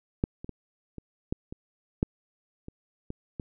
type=clicks; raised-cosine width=3 ms; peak=-11 / -26 / -23 / -26 / -15 / -25 / -10 / -27 / -22 / -21 dBFS; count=10; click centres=0.239 / 0.445 / 0.493 / 0.983 / 1.325 / 1.525 / 2.029 / 2.684 / 3.104 / 3.398 s; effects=none